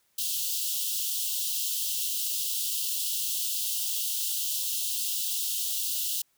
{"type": "high-pass noise", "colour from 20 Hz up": "white", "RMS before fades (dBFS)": -30, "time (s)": [0.18, 6.22], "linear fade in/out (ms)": 5, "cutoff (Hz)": 2800, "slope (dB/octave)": 96, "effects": ["white hiss -70 dBFS RMS until 6.37 s"]}